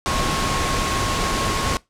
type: tone in noise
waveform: sine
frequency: 1087 Hz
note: C#6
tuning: 34 cents flat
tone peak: -26 dBFS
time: 0.06-1.77 s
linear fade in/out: 0 ms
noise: pink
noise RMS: -22 dBFS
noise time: 0.06-1.77 s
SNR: -7 dB
effects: noise-tail reverb RT60 0.2 s tail -22 dB re dry + low-pass 8000 Hz 12 dB/octave